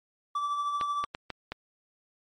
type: tone with tremolo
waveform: triangle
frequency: 1161 Hz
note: D6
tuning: 20 cents flat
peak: -24 dBFS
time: 0.35-1.05 s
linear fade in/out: 5 ms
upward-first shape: triangle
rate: 13 Hz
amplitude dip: 45%
type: clicks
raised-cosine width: 0.3 ms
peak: -18 dBFS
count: 5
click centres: 0.812 / 1.04 / 1.149 / 1.303 / 1.52 s
effects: MP3 48 kbps